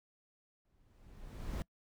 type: noise with exponential growth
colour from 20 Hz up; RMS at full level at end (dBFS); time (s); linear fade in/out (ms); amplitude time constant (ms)
brown; -35; 0.65-1.62; 0; 210
effects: noise-tail reverb RT60 0.1 s tail -24 dB re dry